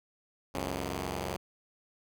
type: tone pair together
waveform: 5% pulse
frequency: 68.62 / 91.3 Hz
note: C#2 / F#2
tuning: -17 / -23 cents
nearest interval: perfect fourth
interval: 494 cents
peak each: -25 dBFS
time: 0.54-1.37 s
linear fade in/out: 10 ms
effects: none